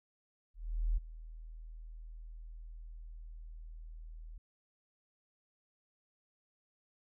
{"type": "tone with ADSR envelope", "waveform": "sine", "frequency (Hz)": 40.09, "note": "E1", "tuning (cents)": -47, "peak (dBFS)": -27, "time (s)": [0.54, 4.38], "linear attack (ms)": 430, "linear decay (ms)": 15, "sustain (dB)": -18, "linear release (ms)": 5, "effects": []}